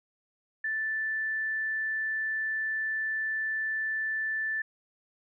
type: tone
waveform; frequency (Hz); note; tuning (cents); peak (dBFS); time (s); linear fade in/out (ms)
sine; 1760; A6; 0; -28; 0.64-4.62; 5
effects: none